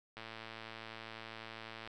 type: click train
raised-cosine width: 0.3 ms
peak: -30 dBFS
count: 192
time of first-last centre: 0.17-1.875 s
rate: 112 Hz
effects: none